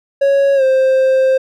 triangle tone with pitch glide, 554.4 to 526 Hz, C#5 to C5, 0 to +9 cents, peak -7 dBFS, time 0.21-1.38 s, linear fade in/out 10 ms, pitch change -91 cents, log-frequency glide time 0.55-0.63 s, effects none

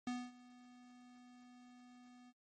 square tone with ADSR envelope, 246.9 Hz, B3, in tune, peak -38 dBFS, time 0.07-2.33 s, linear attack 3 ms, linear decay 240 ms, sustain -21 dB, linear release 44 ms, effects MP3 32 kbps

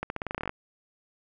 accelerating click train, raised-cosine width 0.5 ms, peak -16 dBFS, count 13, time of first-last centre 0.03-0.494 s, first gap 71 ms, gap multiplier 0.88, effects none

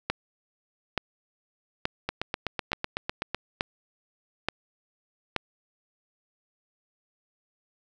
two click trains, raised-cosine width 0.3 ms, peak -12 / -9 dBFS, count 11 / 7, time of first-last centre 2.09-3.346 / 0.1-5.363 s, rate 7.96 / 1.14 Hz, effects none

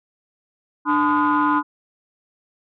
sine tone cluster, 296.8 / 861 / 1017 / 1235 / 1441 Hz, D4 / A5 / C6 / D#6 / F#6, +18 / -38 / -50 / -13 / -46 cents, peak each -19 / -26 / -18 / -24 / -25 dBFS, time 0.85-1.63 s, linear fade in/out 50 ms, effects tanh soft clip ceiling -9 dBFS

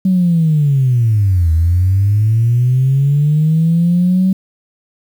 sine linear two-way sweep, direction down then up, 190.6 to 79.3 to 190.6 Hz, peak -8 dBFS, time 0.05-4.33 s, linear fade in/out 5 ms, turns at 1.52 s, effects tanh soft clip ceiling -4 dBFS + 7-bit

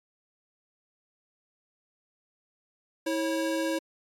square tone pair together, 324.6 / 545.9 Hz, E4 / C#5, -27 / -27 cents, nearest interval major sixth, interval 900 cents, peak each -29 / -31 dBFS, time 3.06-3.79 s, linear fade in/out 10 ms, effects low-pass 12000 Hz 12 dB/octave + MP3 96 kbps

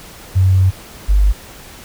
sine tone pair in turn, 94 / 49.79 Hz, F#2 / G1, +28 / +28 cents, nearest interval major seventh, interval 1100 cents, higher first, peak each -8 dBFS, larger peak neither, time 0.35-0.71 / 1.08-1.33 s, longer first, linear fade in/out 20 ms, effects pink hiss -37 dBFS RMS until 1.84 s

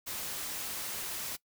white noise, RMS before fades -38 dBFS, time 0.06-1.37 s, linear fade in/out 20 ms, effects noise-tail reverb RT60 0.1 s tail -21 dB re dry

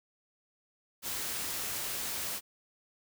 white noise, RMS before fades -36 dBFS, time 1.02-2.41 s, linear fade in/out 50 ms, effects none

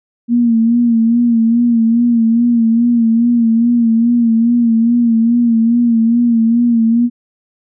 sine tone with vibrato, 232.7 Hz, A#3, 3 cents flat, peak -8 dBFS, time 0.28-7.1 s, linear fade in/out 50 ms, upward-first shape sine, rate 2.4 Hz, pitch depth 58 cents each way, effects none

